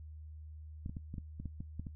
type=clicks; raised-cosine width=5 ms; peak=-29 dBFS; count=10; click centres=0.861 / 0.895 / 0.968 / 1.141 / 1.182 / 1.4 / 1.457 / 1.605 / 1.796 / 1.868 s; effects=noise-tail reverb RT60 0.1 s tail -17 dB re dry + added 77 Hz sine -46 dBFS peak until 1.95 s